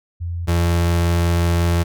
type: tone pair in turn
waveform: sine / 35% pulse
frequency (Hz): 85.9 / 85.52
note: F2 / F2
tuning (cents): -28 / -36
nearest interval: unison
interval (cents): 8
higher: first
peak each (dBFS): -22 / -13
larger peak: second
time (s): 0.2-0.47 / 0.47-1.84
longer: second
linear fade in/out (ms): 20
effects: none